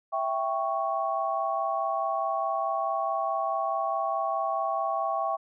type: chord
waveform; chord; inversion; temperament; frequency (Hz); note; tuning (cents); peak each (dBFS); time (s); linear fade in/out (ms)
sine; C# diminished; first; equal; 659.3 / 784 / 1108.7; E5 / G5 / C#6; 0 / 0 / 0; -30; 0.12-5.37; 20
effects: none